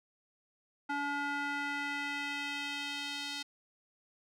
square tone with band-pass filter sweep, 285.8 Hz, D4, 47 cents flat, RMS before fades -37 dBFS, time 0.89-3.43 s, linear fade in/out 10 ms, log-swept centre 1200 to 4000 Hz, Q 1.7, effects none

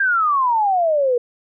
sine exponential sweep, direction down, 1621 to 473.1 Hz, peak -14 dBFS, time 0-1.18 s, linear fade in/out 5 ms, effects none

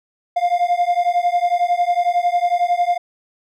triangle beating tone pair, 698.5 / 709.5 Hz, F5 / F5, 0 / +27 cents, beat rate 11 Hz, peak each -16 / -16 dBFS, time 0.36-2.98 s, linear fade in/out 10 ms, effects none

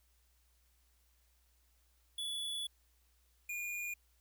square tone pair in turn, 3426 / 2428 Hz, A7 / D#7, -47 / -43 cents, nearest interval tritone, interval 596 cents, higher first, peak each -38 / -39 dBFS, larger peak first, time 2.18-2.67 / 3.49-3.94 s, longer first, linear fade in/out 5 ms, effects added 60 Hz sine -70 dBFS peak until 4.2 s + white hiss -75 dBFS RMS until 4.2 s

